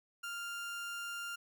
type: tone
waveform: 30% pulse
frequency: 1396.9 Hz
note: F6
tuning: in tune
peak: -37 dBFS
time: 0.23-1.36 s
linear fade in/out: 10 ms
effects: none